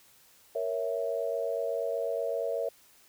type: chord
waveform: sine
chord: A# diminished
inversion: none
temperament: equal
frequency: 466.2 / 554.4 / 659.3 Hz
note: A#4 / C#5 / E5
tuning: 0 / 0 / 0 cents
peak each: -33 dBFS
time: 0.55-2.69 s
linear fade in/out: 5 ms
effects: white hiss -60 dBFS RMS until 3.08 s